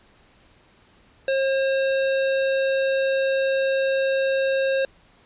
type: tone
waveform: square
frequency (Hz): 537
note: C5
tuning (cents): +45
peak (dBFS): -20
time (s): 1.28-4.85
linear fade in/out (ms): 2
effects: pink hiss -56 dBFS RMS until 5.25 s + resampled to 8000 Hz